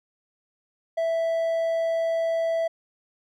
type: tone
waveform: triangle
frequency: 659.3 Hz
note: E5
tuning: in tune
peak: -20 dBFS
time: 0.97-2.68 s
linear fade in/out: 10 ms
effects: none